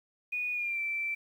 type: tone with pitch glide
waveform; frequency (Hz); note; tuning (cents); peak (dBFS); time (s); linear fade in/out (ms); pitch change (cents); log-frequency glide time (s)
sine; 2465 to 2336; D#7 to D7; -17 to -10; -30; 0.32-1.15; 10; -93; 0.53-0.8
effects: 10-bit